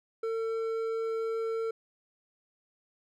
triangle tone with hard clipping, 450.4 Hz, A4, 40 cents sharp, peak -31 dBFS, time 0.23-1.71 s, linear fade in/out 5 ms, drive 10 dB, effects none

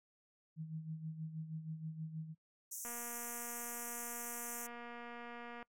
sine tone with tremolo, 158.7 Hz, D#3, 35 cents sharp, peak -39 dBFS, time 0.56-2.35 s, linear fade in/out 50 ms, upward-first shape sine, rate 6.3 Hz, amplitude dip 65%
pink band-pass noise, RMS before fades -46 dBFS, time 2.71-4.67 s, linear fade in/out 10 ms, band 5800 to 16000 Hz, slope 96 dB/octave
click train, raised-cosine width 0.5 ms, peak -35 dBFS, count 662, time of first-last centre 2.85-5.627 s, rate 238 Hz
effects noise-tail reverb RT60 0.1 s tail -24 dB re dry

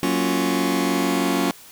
sawtooth chord, Gb major seventh, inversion none, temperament just, 185 / 231.2 / 277.5 / 346.9 Hz, Gb3 / Bb3 / Db4 / F4, 0 / -14 / +2 / -12 cents, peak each -21 / -23 / -18 / -21 dBFS, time 0.03-1.51 s, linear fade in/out 0 ms, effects white hiss -45 dBFS RMS until 1.71 s

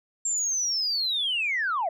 sine linear sweep, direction down, 7459 to 618 Hz, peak -23 dBFS, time 0.25-1.89 s, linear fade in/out 5 ms, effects tanh soft clip ceiling -19 dBFS

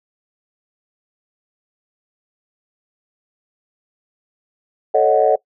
sine chord, D# half-diminished seventh, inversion second, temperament equal, 440 / 554.4 / 622.3 / 740 Hz, A4 / C#5 / D#5 / F#5, 0 / 0 / 0 / 0 cents, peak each -16 dBFS, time 4.94-5.36 s, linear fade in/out 10 ms, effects noise-tail reverb RT60 0.1 s tail -21 dB re dry + tanh soft clip ceiling 0 dBFS

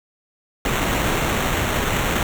pink noise with sample-and-hold, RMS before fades -21 dBFS, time 0.65-2.23 s, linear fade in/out 2 ms, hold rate 4900 Hz, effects none

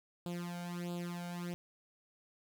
sawtooth tone with flanger, 174.61 Hz, F3, in tune, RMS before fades -41 dBFS, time 0.26-1.54 s, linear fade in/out 0 ms, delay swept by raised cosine 0.25 to 1.35 ms, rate 1.5 Hz, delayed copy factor +0.85, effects none

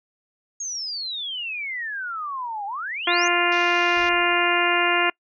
sine exponential two-way sweep, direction down then up, 6645 to 783 to 6645 Hz, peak -27 dBFS, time 0.6-3.28 s, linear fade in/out 5 ms, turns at 2.66 s
harmonic tone, 349.2 Hz, F4, in tune, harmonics 1 / 2 / 3 / 4 / 5 / 6 / 7 / 8, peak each -26 / -26 / -26 / -26 / -26 / -26 / -26 / -26 dBFS, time 3.07-5.1 s, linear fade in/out 5 ms
pink band-pass noise, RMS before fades -41 dBFS, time 3.52-4.09 s, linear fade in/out 0 ms, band 3100 to 6200 Hz, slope 96 dB/octave
brown noise with exponential decay, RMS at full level -44 dBFS, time 3.97-5.12 s, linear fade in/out 1 ms, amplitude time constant 250 ms
effects noise-tail reverb RT60 0.1 s tail -26 dB re dry

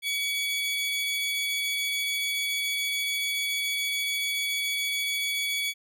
40% pulse tone pair together, 2263 / 3391 Hz, C#7 / G#7, +35 / +35 cents, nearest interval perfect fifth, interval 700 cents, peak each -28 / -29 dBFS, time 0.02-5.74 s, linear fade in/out 50 ms, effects none

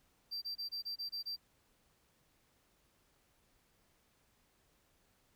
triangle tone bursts, 4699 Hz, D8, in tune, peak -37 dBFS, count 8, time 0.31-1.365 s, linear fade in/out 20 ms, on 110 ms, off 25 ms, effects pink hiss -73 dBFS RMS until 5.35 s

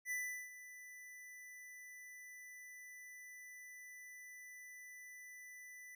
square tone with ADSR envelope, 1989 Hz, B6, 12 cents sharp, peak -38 dBFS, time 0.05-5.95 s, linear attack 62 ms, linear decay 380 ms, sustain -15 dB, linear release 3 ms, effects none

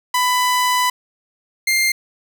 sawtooth tone pair in turn, 997 / 2106 Hz, B5 / C7, +16 / +11 cents, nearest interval octave + minor second, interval 1295 cents, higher second, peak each -11 dBFS, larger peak neither, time 0.14-0.9 / 1.67-1.92 s, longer first, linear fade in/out 5 ms, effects none

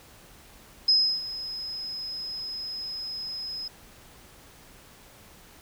sine tone with ADSR envelope, 5090 Hz, D#8, 39 cents sharp, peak -16 dBFS, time 0.88-3.68 s, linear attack 7 ms, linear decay 320 ms, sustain -16 dB, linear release 4 ms, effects pink hiss -52 dBFS RMS until 5.61 s

